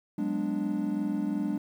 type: chord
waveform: triangle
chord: G# half-diminished seventh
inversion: third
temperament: equal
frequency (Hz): 185 / 207.7 / 246.9 / 293.7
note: F#3 / G#3 / B3 / D4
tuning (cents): 0 / 0 / 0 / 0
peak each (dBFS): -34 / -29 / -35 / -29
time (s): 0.18-1.58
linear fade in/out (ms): 5
effects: 10-bit